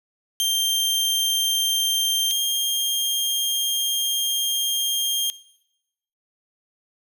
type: tone pair in turn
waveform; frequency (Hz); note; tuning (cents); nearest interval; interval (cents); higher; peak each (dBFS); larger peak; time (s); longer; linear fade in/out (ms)
sawtooth; 3164 / 3212; G7 / G7; +15 / +41; unison; 26; second; -16 / -17; first; 0.4-2.31 / 2.31-5.3; second; 0
effects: noise-tail reverb RT60 0.9 s tail -20 dB re dry